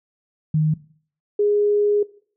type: tone pair in turn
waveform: sine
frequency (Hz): 154.9 / 413.5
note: D#3 / G#4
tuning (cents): -7 / -8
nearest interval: octave + perfect fourth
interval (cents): 1699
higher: second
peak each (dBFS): -15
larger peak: neither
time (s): 0.54-0.74 / 1.39-2.03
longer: second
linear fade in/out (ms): 5
effects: noise-tail reverb RT60 0.5 s tail -19 dB re dry